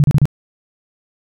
sine tone bursts, 144.5 Hz, D3, 28 cents flat, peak -7 dBFS, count 4, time 0-0.255 s, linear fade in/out 0 ms, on 39 ms, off 33 ms, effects none

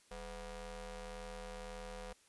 sawtooth ring-modulated tone, 233.1 Hz, A#3, in tune, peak -38 dBFS, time 0.11-2.13 s, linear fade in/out 5 ms, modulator 274 Hz, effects white hiss -68 dBFS RMS until 2.28 s + resampled to 24000 Hz

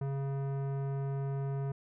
sine tone with tanh clipping, 137.6 Hz, C#3, 12 cents flat, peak -34 dBFS, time 0.01-1.72 s, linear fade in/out 5 ms, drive 16 dB, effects none

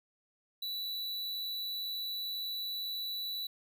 square tone, 3951 Hz, B7, in tune, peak -36 dBFS, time 0.62-3.47 s, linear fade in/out 5 ms, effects none

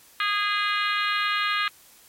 harmonic tone, 411.4 Hz, G#4, 16 cents flat, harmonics 3 / 4 / 5 / 6 / 7 / 8 / 9 / 10, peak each -26 / -28 / -30 / -32 / -33 / -34 / -35 / -36 dBFS, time 0.2-1.68 s, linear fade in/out 2 ms, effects white hiss -53 dBFS RMS until 2.08 s + MP3 64 kbps

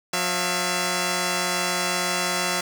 5% pulse tone pair together, 179.97 / 674 Hz, F#3 / E5, -48 / +38 cents, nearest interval octave + major seventh, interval 2286 cents, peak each -14 dBFS, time 0.13-2.61 s, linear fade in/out 5 ms, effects none

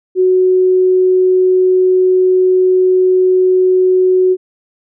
sine tone, 370 Hz, F#4, in tune, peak -7 dBFS, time 0.15-4.37 s, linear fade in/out 50 ms, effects none

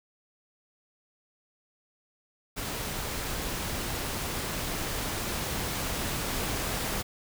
pink noise with level ramp, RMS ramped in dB -34 to -31 dBFS, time 2.56-7.03 s, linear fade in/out 20 ms, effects none

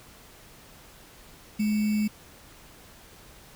sine tone with sample-and-hold, 211.6 Hz, G#3, 33 cents sharp, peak -22 dBFS, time 1.59-2.08 s, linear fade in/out 10 ms, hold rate 2450 Hz, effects pink hiss -51 dBFS RMS until 3.55 s

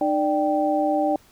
sine tone cluster, 304.1 / 589 / 781 Hz, D#4 / D5 / G5, -40 / +5 / -7 cents, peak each -23 dBFS, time 0.01-1.16 s, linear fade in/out 2 ms, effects pink hiss -55 dBFS RMS until 1.31 s

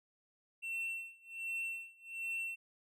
triangle tone with tremolo, 2702 Hz, E7, 42 cents sharp, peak -34 dBFS, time 0.62-2.56 s, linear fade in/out 20 ms, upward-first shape sine, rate 1.3 Hz, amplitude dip 95%, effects none

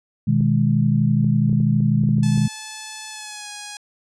sine chord, G# minor, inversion first, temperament equal, 123.47 / 155.56 / 207.7 Hz, B2 / D#3 / G#3, 0 / 0 / 0 cents, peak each -19 dBFS, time 0.27-2.48 s, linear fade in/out 10 ms
clicks, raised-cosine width 3 ms, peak -21 dBFS, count 10, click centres 0.407 / 1.245 / 1.496 / 1.529 / 1.603 / 1.805 / 2.036 / 2.09 / 2.183 / 2.376 s
5% pulse tone with pitch glide, 867 to 828.8 Hz, A5 to G#5, -26 to -4 cents, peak -20 dBFS, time 2.23-3.77 s, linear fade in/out 2 ms, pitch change -78 cents, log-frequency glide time 3.1-3.49 s
effects resampled to 22050 Hz

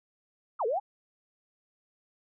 sine exponential two-way sweep, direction down then up, 1393 to 415.3 to 876 Hz, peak -26 dBFS, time 0.59-0.8 s, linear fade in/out 20 ms, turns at 0.66 s, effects none

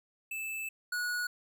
square tone pair in turn, 2630 / 1459.9 Hz, E7 / F#6, -5 / -24 cents, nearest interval minor seventh, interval 1019 cents, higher first, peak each -36 / -32 dBFS, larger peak second, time 0.31-0.69 / 0.92-1.27 s, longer first, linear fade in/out 5 ms, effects none

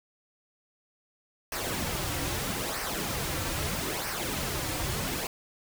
pink noise with flanger, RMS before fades -32 dBFS, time 1.52-5.27 s, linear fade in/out 2 ms, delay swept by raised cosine 0.27 to 4.87 ms, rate 0.78 Hz, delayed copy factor -0.6, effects none

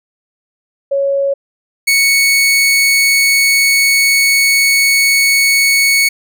sine / sawtooth tone pair in turn, 554.4 / 2218 Hz, C#5 / C#7, 0 / 0 cents, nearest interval 2 octaves, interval 2400 cents, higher second, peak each -11 / -5 dBFS, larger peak second, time 0.91-1.34 / 1.87-6.09 s, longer second, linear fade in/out 10 ms, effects none

